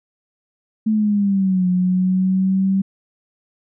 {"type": "exponential two-way sweep", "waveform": "sine", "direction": "down then up", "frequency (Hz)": [220, 180.7, 194], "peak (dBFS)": -14, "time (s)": [0.86, 2.82], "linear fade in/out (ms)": 10, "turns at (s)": 1.68, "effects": []}